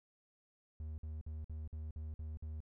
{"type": "tone bursts", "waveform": "triangle", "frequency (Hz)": 77.7, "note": "D#2", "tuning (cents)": -2, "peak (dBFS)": -39, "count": 8, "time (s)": [0.8, 2.604], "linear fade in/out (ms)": 0, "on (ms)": 180, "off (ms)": 52, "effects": []}